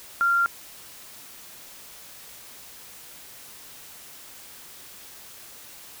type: tone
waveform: sine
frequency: 1386 Hz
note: F6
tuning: 14 cents flat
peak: -18 dBFS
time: 0.21-0.46 s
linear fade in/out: 0 ms
effects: white hiss -45 dBFS RMS until 6 s